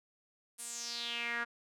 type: tone with band-pass filter sweep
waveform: sawtooth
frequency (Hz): 236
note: A#3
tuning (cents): +22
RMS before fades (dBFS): -39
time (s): 0.58-1.45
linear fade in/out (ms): 20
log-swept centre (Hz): 10000 to 1500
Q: 4.7
effects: none